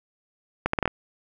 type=accelerating click train; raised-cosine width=0.5 ms; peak=-7 dBFS; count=6; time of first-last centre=0.66-0.877 s; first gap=74 ms; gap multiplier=0.73; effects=none